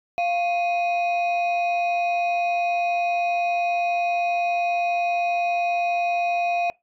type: tone pair together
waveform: sine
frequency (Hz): 698 / 2493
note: F5 / D#7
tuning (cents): -1 / +3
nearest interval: octave + minor seventh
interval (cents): 2204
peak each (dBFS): -19 / -26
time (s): 0.18-6.7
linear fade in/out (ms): 0
effects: noise-tail reverb RT60 0.2 s tail -24 dB re dry + tanh soft clip ceiling -17 dBFS